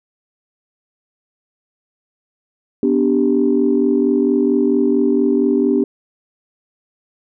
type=chord; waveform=sine; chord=G major; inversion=first; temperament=equal with one note detuned; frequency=246.9 / 291.3 / 392 Hz; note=B3 / D4 / G4; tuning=0 / -14 / 0 cents; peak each=-16 dBFS; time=2.83-5.84 s; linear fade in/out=2 ms; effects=tanh soft clip ceiling -3 dBFS